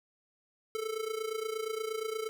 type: tone with amplitude modulation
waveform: square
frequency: 440 Hz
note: A4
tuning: in tune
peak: -31 dBFS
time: 0.75-2.29 s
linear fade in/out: 0 ms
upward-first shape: sine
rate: 28.5 Hz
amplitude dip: 75%
effects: none

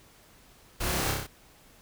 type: noise with echo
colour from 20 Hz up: pink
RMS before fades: -32 dBFS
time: 0.8-1.12 s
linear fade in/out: 10 ms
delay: 30 ms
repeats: 5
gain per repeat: -2 dB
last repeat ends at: 1.27 s
effects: pink hiss -57 dBFS RMS until 1.81 s

